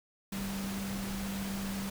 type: tone in noise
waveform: sine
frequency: 196 Hz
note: G3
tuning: in tune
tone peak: -35 dBFS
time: 0.32-1.9 s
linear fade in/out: 5 ms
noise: pink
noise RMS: -41 dBFS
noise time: 0.32-1.9 s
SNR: +3 dB
effects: none